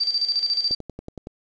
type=tone with tremolo; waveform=sine; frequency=4661 Hz; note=D8; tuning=14 cents flat; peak=-18 dBFS; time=0-0.75 s; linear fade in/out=10 ms; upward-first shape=square; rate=14 Hz; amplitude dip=65%
type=click train; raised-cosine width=2 ms; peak=-21 dBFS; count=7; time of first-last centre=0.71-1.271 s; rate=10.7 Hz
effects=resampled to 16000 Hz + 8-bit